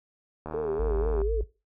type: click train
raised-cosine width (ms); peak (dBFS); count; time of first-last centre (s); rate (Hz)
1; -22; 60; 0.46-1.216; 78
type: tone with vibrato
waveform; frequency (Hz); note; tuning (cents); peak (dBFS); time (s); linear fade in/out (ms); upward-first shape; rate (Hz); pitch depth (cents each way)
sine; 424.2; G#4; +37; -27; 0.54-1.41; 2; sine; 4.1; 130
type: tone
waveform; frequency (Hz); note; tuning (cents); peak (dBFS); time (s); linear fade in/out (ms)
sine; 53.1; G#1; +39; -25; 0.79-1.44; 10
effects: noise-tail reverb RT60 0.3 s tail -21 dB re dry